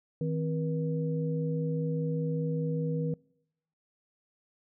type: tone cluster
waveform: sine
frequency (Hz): 159 / 264 / 480.4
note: D#3 / C4 / B4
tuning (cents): +38 / +16 / -48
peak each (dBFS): -29 / -37 / -35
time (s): 0.21-3.14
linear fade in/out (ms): 2
effects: noise-tail reverb RT60 0.8 s tail -26 dB re dry